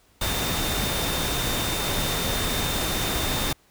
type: tone in noise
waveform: sine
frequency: 3626 Hz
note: A#7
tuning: 49 cents flat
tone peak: -32 dBFS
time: 0.21-3.53 s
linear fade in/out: 5 ms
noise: pink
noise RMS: -26 dBFS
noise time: 0.21-3.53 s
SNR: -9 dB
effects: pink hiss -60 dBFS RMS until 3.7 s